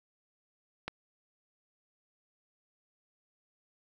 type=click; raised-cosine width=0.3 ms; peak=-19 dBFS; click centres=0.88 s; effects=10-bit